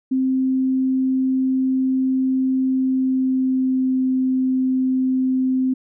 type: tone with pitch glide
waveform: sine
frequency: 261.6 to 259.3 Hz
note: C4 to C4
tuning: 0 to -15 cents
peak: -16 dBFS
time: 0.11-5.74 s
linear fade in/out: 10 ms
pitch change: -15 cents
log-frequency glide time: 2.68-4.04 s
effects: none